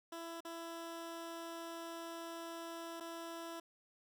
15% pulse tone with dropouts, 333.5 Hz, E4, 20 cents sharp, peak -38 dBFS, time 0.12-3.6 s, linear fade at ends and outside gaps 5 ms, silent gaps 0.406-0.449 / 3.001-3.006 s, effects none

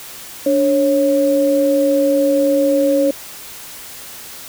sine tone pair together, 290 / 548.9 Hz, D4 / C#5, -22 / -17 cents, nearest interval major seventh, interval 1105 cents, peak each -16 / -13 dBFS, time 0.46-3.11 s, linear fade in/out 5 ms, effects white hiss -34 dBFS RMS until 4.48 s

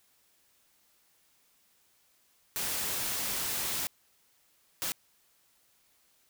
white noise bursts at uneven times, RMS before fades -33 dBFS, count 2, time 2.56-3.87 / 4.82-4.92 s, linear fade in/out 0 ms, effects white hiss -68 dBFS RMS until 6.29 s

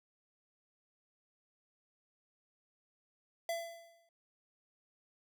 square tone with exponential decay, 673 Hz, E5, 36 cents sharp, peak -33 dBFS, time 3.49-4.09 s, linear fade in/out 2 ms, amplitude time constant 130 ms, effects none

